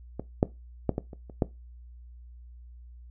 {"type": "clicks", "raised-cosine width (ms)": 2, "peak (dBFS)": [-19, -6, -10, -15, -28, -30, -9], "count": 7, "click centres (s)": [0.196, 0.429, 0.893, 0.981, 1.132, 1.298, 1.422], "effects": ["noise-tail reverb RT60 0.2 s tail -18 dB re dry", "added 60 Hz sine -45 dBFS peak until 3.1 s"]}